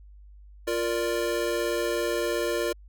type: chord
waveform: square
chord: Bb major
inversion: second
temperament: equal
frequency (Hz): 349.2 / 466.2 / 587.3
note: F4 / Bb4 / D5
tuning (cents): 0 / 0 / 0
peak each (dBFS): -30 / -30 / -31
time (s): 0.67-2.73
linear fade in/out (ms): 10
effects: added 50 Hz sine -46 dBFS peak until 2.88 s